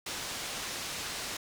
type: low-pass noise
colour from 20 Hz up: white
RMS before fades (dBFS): -38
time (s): 0.06-1.37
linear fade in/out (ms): 5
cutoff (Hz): 6400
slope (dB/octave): 12
effects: none